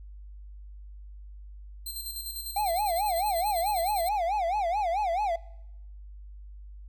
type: tone with tremolo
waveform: 10% pulse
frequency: 4134 Hz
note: C8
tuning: 22 cents flat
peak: -27 dBFS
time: 1.86-4.09 s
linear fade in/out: 5 ms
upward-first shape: square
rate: 10 Hz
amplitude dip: 50%
type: tone with vibrato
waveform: triangle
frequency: 754 Hz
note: F#5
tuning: 32 cents sharp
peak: -23 dBFS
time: 2.56-5.36 s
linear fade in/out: 5 ms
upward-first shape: sine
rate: 4.6 Hz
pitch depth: 220 cents each way
effects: noise-tail reverb RT60 0.9 s tail -22 dB re dry + added 50 Hz sine -42 dBFS peak until 6.88 s